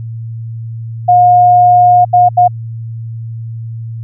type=tone bursts at uneven times; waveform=sine; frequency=716 Hz; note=F5; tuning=43 cents sharp; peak=-3 dBFS; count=3; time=1.08-2.05 / 2.13-2.29 / 2.37-2.48 s; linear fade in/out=10 ms; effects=added 114 Hz sine -20 dBFS peak until 4.03 s